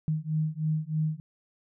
sine beating tone pair, 154.2 / 157.4 Hz, D#3 / D#3, -15 / +20 cents, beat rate 3.2 Hz, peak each -29 dBFS, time 0.08-1.2 s, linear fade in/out 0 ms, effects none

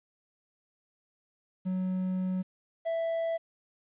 triangle tone pair in turn, 185.5 / 661 Hz, F#3 / E5, +5 / +5 cents, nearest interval octave + minor seventh, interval 2200 cents, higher second, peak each -26 dBFS, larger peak neither, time 1.65-2.43 / 2.85-3.38 s, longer first, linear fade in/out 20 ms, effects resampled to 8000 Hz + 11-bit

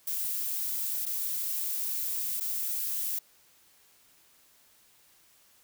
violet noise with dropouts, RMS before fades -32 dBFS, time 0.07-3.19 s, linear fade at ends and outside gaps 5 ms, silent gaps 1.055-1.063 / 2.4-2.407 s, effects white hiss -62 dBFS RMS until 5.63 s

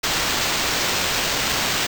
white noise with sample-and-hold, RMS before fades -22 dBFS, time 0.03-1.87 s, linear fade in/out 10 ms, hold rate 11025 Hz, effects none

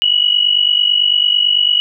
sine tone pair together, 2900 / 2949 Hz, F#7 / F#7, -35 / -6 cents, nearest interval unison, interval 29 cents, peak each -13 dBFS, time 0.02-1.8 s, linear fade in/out 0 ms, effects none

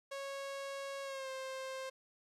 sawtooth tone with pitch glide, 551 to 527.3 Hz, C#5 to C5, -11 to +13 cents, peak -37 dBFS, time 0.11-1.9 s, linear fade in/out 10 ms, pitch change -76 cents, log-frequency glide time 1.03-1.29 s, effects low-pass 9000 Hz 12 dB/octave + 13-bit

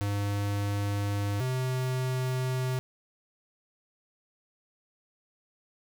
square tone pair in turn, 101.5 / 128.73 Hz, G#2 / C3, -39 / -28 cents, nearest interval major third, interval 411 cents, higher second, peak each -28 dBFS, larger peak neither, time 0.01-1.4 / 1.4-2.79 s, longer neither, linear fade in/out 0 ms, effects none

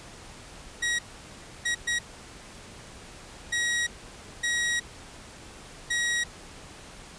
sawtooth tone bursts at uneven times, 1903 Hz, A#6, 35 cents sharp, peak -21 dBFS, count 6, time 0.82-0.99 / 1.65-1.75 / 1.87-1.99 / 3.52-3.87 / 4.43-4.8 / 5.9-6.24 s, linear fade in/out 10 ms, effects pink hiss -46 dBFS RMS until 7.18 s + resampled to 22050 Hz

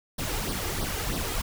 pink noise with flanger, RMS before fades -30 dBFS, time 0.18-1.42 s, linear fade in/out 10 ms, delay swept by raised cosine 0.2 to 2.5 ms, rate 3.1 Hz, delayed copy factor +0.7, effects none

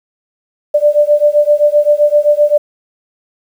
sine beating tone pair, 587.3 / 595 Hz, D5 / D5, 0 / +22 cents, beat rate 7.7 Hz, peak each -10 dBFS, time 0.74-2.58 s, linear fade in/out 10 ms, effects 7-bit

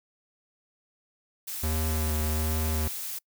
blue noise, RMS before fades -35 dBFS, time 1.47-3.19 s, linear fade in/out 10 ms
square tone with vibrato, 77.78 Hz, D#2, in tune, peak -27 dBFS, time 1.63-2.88 s, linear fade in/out 5 ms, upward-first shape sine, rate 1.3 Hz, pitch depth 22 cents each way
effects noise-tail reverb RT60 0.1 s tail -26 dB re dry

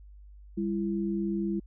sine tone pair together, 199.39 / 335.3 Hz, G3 / E4, +30 / +30 cents, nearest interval major sixth, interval 900 cents, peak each -29 / -31 dBFS, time 0.57-1.6 s, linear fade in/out 10 ms, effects added 50 Hz sine -47 dBFS peak until 1.66 s

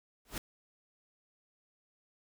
pink noise with exponential growth, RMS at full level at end -33 dBFS, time 0.25-0.38 s, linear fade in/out 2 ms, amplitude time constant 28 ms, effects none

